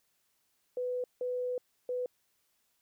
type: tone bursts at uneven times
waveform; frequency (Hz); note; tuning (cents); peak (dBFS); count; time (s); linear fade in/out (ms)
sine; 497.8; B4; +14; -31; 3; 0.77-1.04 / 1.21-1.58 / 1.89-2.06; 2
effects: white hiss -75 dBFS RMS until 2.81 s